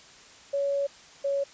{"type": "tone pair in turn", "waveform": "sine", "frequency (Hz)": [561, 557.9], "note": ["C#5", "C#5"], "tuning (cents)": [21, 11], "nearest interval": "unison", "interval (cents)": 10, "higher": "first", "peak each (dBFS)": -24, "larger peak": "neither", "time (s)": [[0.53, 0.87], [1.24, 1.44]], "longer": "first", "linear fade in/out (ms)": 10, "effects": ["white hiss -51 dBFS RMS until 1.53 s", "resampled to 16000 Hz"]}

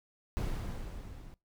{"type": "noise with level ramp", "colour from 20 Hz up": "brown", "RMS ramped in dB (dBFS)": [-32, -50], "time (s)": [0.37, 1.34], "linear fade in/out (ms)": 0, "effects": ["noise-tail reverb RT60 0.2 s tail -22 dB re dry"]}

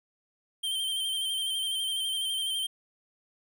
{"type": "tone with vibrato", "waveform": "square", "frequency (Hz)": 3136, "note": "G7", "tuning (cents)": 0, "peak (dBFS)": -29, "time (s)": [0.63, 2.67], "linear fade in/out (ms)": 10, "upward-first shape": "square", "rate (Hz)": 12, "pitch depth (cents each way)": 27, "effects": []}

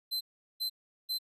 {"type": "tone bursts", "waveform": "45% pulse", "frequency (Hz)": 4078, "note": "C8", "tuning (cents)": -45, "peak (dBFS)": -30, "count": 3, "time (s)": [0.11, 1.187], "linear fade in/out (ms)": 20, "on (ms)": 99, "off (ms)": 390, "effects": ["resampled to 32000 Hz"]}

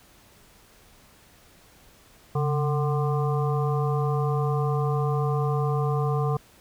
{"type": "harmonic tone with a mistuned harmonic", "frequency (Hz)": 149.4, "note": "D3", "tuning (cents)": 30, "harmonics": [1, 3, 5, 7, 8], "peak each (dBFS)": [-23, -29, -33, -34, -36], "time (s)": [2.35, 6.37], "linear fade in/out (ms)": 5, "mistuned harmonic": 1, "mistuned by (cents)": -120, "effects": ["pink hiss -55 dBFS RMS until 6.6 s"]}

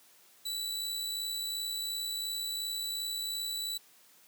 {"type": "tone with amplitude modulation", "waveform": "sawtooth", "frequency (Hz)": 3951, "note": "B7", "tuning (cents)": 0, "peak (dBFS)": -29, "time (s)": [0.45, 3.78], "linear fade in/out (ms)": 10, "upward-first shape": "sine", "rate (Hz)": 62.8, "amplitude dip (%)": 35, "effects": ["white hiss -61 dBFS RMS until 4.27 s", "high-pass 150 Hz 12 dB/octave"]}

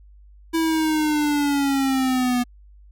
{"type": "linear sweep", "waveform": "square", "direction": "down", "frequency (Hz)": [328.9, 243.1], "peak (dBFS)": -19, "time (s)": [0.53, 2.44], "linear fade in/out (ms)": 20, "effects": ["added 50 Hz sine -45 dBFS peak until 2.91 s"]}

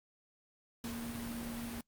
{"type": "tone in noise", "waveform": "sine", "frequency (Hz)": 234.1, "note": "A#3", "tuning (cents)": 8, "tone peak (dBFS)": -40, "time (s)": [0.84, 1.81], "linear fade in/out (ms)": 2, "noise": "pink", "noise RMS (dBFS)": -45, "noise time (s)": [0.84, 1.81], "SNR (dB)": 2, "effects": ["noise-tail reverb RT60 0.1 s tail -25 dB re dry", "Opus 48 kbps"]}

